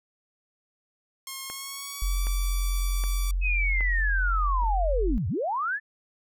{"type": "tone with pitch glide", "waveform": "5% pulse", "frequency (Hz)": [1073, 1156.7], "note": ["C6", "D6"], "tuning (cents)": [43, -27], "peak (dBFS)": -23, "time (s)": [1.27, 3.31], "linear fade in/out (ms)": 2, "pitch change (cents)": 130, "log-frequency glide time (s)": [1.44, 2.2]}
{"type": "click train", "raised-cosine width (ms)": 0.5, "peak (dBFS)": -24, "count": 4, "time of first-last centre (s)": [1.5, 3.808], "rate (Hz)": 1.3}
{"type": "tone", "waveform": "sine", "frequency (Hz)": 44.63, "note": "F1", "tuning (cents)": 38, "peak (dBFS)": -23, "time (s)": [2.02, 5.18], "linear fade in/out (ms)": 0}
{"type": "linear two-way sweep", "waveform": "sine", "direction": "down then up", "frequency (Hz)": [2581, 73.6, 1795], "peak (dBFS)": -25, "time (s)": [3.41, 5.8], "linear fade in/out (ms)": 50, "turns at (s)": 5.28}
{"effects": []}